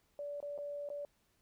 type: tone with dropouts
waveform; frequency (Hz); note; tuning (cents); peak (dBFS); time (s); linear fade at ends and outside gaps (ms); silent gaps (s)
sine; 578; D5; -28; -39; 0.19-1.05; 1; 0.403-0.427 / 0.578-0.586 / 0.889-0.901
effects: pink hiss -75 dBFS RMS until 1.41 s